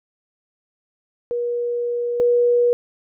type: tone pair in turn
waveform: sine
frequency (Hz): 479.5 / 482.3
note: A#4 / B4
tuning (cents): +49 / -41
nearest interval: unison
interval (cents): 10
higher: second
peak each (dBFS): -20 / -13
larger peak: second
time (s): 1.31-2.2 / 2.2-2.73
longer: first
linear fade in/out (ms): 0
effects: none